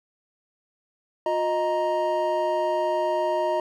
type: tone cluster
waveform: triangle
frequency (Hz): 357.6 / 622 / 937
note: F4 / D#5 / A#5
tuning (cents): +41 / -1 / +9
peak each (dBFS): -27 / -22 / -25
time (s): 1.26-3.6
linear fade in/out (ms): 2
effects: none